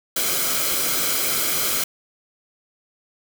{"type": "noise with comb filter", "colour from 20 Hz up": "white", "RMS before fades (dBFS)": -22, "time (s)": [0.16, 1.84], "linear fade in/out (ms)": 5, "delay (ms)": 1.1, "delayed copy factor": -0.6, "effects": []}